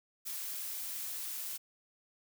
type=noise; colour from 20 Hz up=blue; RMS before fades=-40 dBFS; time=0.25-1.58 s; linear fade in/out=20 ms; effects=none